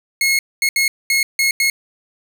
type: tone bursts at uneven times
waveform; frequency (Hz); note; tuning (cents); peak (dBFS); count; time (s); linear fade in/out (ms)
sawtooth; 2168; C#7; -39; -10; 6; 0.21-0.39 / 0.62-0.69 / 0.76-0.88 / 1.1-1.23 / 1.39-1.51 / 1.6-1.7; 2
effects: none